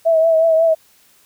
sine tone with vibrato, 650 Hz, E5, 24 cents flat, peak -10 dBFS, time 0.05-0.75 s, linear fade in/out 20 ms, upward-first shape triangle, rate 5.5 Hz, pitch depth 44 cents each way, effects white hiss -53 dBFS RMS until 1.25 s

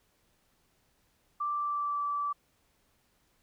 sine tone with pitch glide, 1174.7 to 1159.2 Hz, D6 to D6, 0 to -23 cents, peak -29 dBFS, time 1.4-2.33 s, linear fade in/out 10 ms, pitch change -23 cents, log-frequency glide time 1.53-2.03 s, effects pink hiss -71 dBFS RMS until 3.42 s

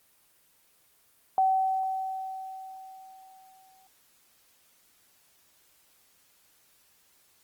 sine tone with exponential decay, 762 Hz, G5, 49 cents flat, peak -19 dBFS, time 1.38-3.87 s, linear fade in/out 1 ms, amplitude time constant 540 ms, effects white hiss -64 dBFS RMS until 7.43 s + Opus 24 kbps

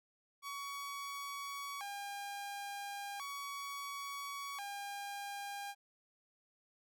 sawtooth tone with vibrato, 952 Hz, A#5, 36 cents sharp, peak -38 dBFS, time 0.42-5.75 s, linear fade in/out 50 ms, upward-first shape square, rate 0.36 Hz, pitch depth 290 cents each way, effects none

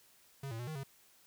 square tone with pitch steps, 137.4 / 113.3 / 121.6 / 156.5 / 136.6 Hz, C#3 / A#2 / B2 / D#3 / C#3, -15 / -49 / -26 / +10 / -25 cents, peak -40 dBFS, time 0.43-0.835 s, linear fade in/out 5 ms, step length 81 ms, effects white hiss -65 dBFS RMS until 1.26 s

